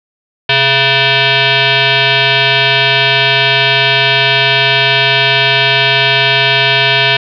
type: tone with frequency modulation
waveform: sine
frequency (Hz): 417.3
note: G#4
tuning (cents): +8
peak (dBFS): -7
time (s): 0.49-7.17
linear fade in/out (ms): 5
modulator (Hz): 547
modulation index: 6.2
effects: none